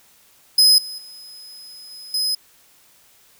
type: tone with level steps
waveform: 40% pulse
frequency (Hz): 5060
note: D#8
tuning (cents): +28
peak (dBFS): -9 / -29 / -37 / -35 / -18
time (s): 0.58-2.35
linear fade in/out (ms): 5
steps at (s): 0.78 / 0.98 / 1.91 / 2.14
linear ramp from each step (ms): 2
effects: white hiss -54 dBFS RMS until 3.39 s